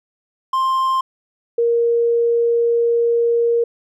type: tone pair in turn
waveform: triangle / sine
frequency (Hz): 1052 / 468.6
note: C6 / A#4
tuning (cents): +9 / +9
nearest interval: octave + major second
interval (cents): 1400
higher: first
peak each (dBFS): -13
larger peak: neither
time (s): 0.53-1.01 / 1.58-3.64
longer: second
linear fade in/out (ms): 5
effects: none